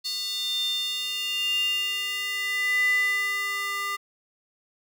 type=tone with high-pass filter sweep; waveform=square; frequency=400.1 Hz; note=G4; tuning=35 cents sharp; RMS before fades=-27 dBFS; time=0.04-3.97 s; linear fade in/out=20 ms; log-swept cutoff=4200 to 1500 Hz; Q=8.8; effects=none